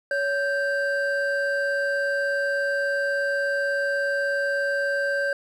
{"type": "tone pair together", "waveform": "triangle", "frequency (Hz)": [561.5, 1568], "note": ["C#5", "G6"], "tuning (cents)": [22, 0], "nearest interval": "octave + tritone", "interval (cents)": 1778, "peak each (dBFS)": -23, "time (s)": [0.11, 5.33], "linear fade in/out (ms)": 2, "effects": []}